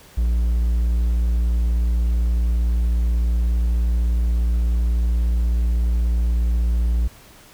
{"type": "tone", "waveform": "triangle", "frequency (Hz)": 58.27, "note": "A#1", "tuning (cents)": 0, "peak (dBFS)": -14, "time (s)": [0.17, 7.08], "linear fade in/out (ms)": 10, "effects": ["pink hiss -47 dBFS RMS until 7.53 s"]}